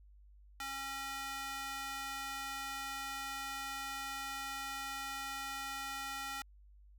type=tone with high-pass filter; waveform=square; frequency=272.5 Hz; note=C#4; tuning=29 cents flat; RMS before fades=-42 dBFS; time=0.6-6.42 s; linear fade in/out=2 ms; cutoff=1200 Hz; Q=1.1; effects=added 50 Hz sine -57 dBFS peak until 6.98 s